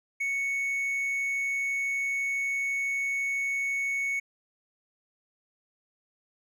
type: tone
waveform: triangle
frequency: 2217 Hz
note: C#7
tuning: in tune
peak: -25 dBFS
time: 0.2-4.2 s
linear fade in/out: 10 ms
effects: none